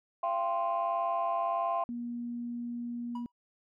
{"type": "chord", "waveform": "sine", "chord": "F suspended second", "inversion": "none", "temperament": "equal with one note detuned", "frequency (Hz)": [682.5, 784, 1046.5], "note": ["F5", "G5", "C6"], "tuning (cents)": [-40, 0, 0], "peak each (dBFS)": [-30, -34, -31], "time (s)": [0.23, 1.84], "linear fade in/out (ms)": 5}
{"type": "tone", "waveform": "sine", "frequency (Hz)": 238.7, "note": "A#3", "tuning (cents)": 41, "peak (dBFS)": -34, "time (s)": [1.89, 3.26], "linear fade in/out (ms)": 0}
{"type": "tone with exponential decay", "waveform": "triangle", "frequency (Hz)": 972, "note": "B5", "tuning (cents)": -28, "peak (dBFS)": -35, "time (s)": [3.15, 3.32], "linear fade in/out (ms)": 5, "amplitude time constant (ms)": 35}
{"effects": ["tanh soft clip ceiling -22 dBFS"]}